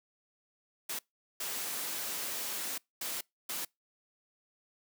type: noise bursts at uneven times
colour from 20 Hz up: white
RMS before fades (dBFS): -37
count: 4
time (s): 0.89-0.99 / 1.4-2.78 / 3.01-3.21 / 3.49-3.65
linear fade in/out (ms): 5
effects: noise-tail reverb RT60 0.2 s tail -26 dB re dry + high-pass 200 Hz 12 dB/octave